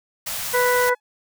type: band-stop noise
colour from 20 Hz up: white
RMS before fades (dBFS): -28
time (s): 0.26-0.9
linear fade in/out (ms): 10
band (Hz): 220 to 510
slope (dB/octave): 48
type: harmonic tone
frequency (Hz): 493.9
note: B4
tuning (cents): 0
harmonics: 1 / 2 / 3 / 4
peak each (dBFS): -19 / -22 / -24 / -25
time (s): 0.53-0.95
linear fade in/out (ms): 20
type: tone with exponential decay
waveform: sawtooth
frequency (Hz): 850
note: G#5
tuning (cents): +40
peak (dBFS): -26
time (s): 0.88-1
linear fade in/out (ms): 1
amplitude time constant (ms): 24
effects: none